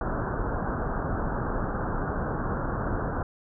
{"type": "low-pass noise", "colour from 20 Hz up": "pink", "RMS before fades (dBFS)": -29, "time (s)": [0.01, 3.23], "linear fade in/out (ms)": 2, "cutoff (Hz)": 1600, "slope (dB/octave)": 96, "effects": []}